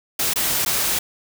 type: noise with dropouts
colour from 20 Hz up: white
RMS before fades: -21 dBFS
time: 0.19-0.99 s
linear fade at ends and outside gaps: 5 ms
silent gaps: 0.337-0.358 / 0.65-0.66 s
effects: none